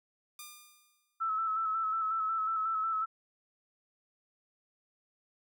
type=tone with exponential decay; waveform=5% pulse; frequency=1204 Hz; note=D6; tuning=43 cents sharp; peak=-31 dBFS; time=0.39-1.22 s; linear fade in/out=2 ms; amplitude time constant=180 ms
type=tone with vibrato; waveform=sine; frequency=1309 Hz; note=E6; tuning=13 cents flat; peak=-29 dBFS; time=1.2-3.06 s; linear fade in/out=20 ms; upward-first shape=square; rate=5.5 Hz; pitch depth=26 cents each way
effects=none